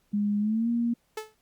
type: tone with pitch glide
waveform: sine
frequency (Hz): 206 to 235.3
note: G#3 to A#3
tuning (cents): -14 to +16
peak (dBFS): -23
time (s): 0.13-0.94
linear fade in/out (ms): 10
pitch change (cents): +230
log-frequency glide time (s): 0.39-0.69
type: tone with exponential decay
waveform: sawtooth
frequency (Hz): 434.1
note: A4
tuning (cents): -23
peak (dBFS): -25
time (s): 1.17-1.35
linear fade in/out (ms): 5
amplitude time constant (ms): 38
effects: pink hiss -70 dBFS RMS until 1.41 s + Opus 48 kbps